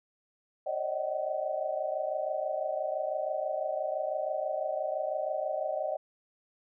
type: tone cluster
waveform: sine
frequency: 547 / 608 / 634 / 757 Hz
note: C#5 / D#5 / D#5 / F#5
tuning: -23 / -40 / +32 / +39 cents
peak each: -37 / -33 / -36 / -36 dBFS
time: 0.66-5.97 s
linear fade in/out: 10 ms
effects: none